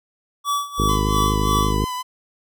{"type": "tone with tremolo", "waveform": "square", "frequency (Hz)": 1147, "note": "D6", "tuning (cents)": -41, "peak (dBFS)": -19, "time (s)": [0.44, 1.76], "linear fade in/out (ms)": 50, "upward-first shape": "sine", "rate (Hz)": 2.9, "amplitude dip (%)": 85}
{"type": "harmonic tone", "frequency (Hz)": 51.91, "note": "G#1", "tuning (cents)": 0, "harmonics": [1, 2, 3, 4, 5, 6, 7, 8, 9], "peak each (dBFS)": [-22, -25, -27, -28, -29, -30, -30, -31, -32], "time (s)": [0.78, 1.85], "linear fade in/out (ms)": 10}
{"type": "tone with vibrato", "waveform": "45% pulse", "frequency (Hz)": 1006, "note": "B5", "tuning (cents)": 32, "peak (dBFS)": -25, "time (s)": [0.88, 2.03], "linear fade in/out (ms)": 20, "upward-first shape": "sine", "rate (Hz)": 5.4, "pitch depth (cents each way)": 21}
{"effects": []}